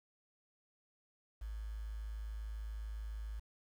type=tone with quantisation; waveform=sine; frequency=53.6 Hz; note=A1; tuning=45 cents flat; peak=-40 dBFS; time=1.41-3.4 s; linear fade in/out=10 ms; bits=10; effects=none